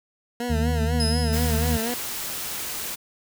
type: tone with vibrato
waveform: 20% pulse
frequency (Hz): 233.1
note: A#3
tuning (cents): 0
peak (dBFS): -21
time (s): 0.4-1.94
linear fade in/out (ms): 2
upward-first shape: sine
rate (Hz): 4.1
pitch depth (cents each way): 88
type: harmonic tone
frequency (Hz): 78.3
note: D#2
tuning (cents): +11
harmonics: 1 / 2 / 3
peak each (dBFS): -22 / -28 / -32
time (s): 0.49-1.78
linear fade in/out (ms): 20
type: tone with exponential decay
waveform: 35% pulse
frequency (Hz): 5080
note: D#8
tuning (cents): +35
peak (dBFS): -21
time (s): 1-2.15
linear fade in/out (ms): 2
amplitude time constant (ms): 250
type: noise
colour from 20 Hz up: white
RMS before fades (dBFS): -31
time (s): 1.32-2.96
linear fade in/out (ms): 20
effects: none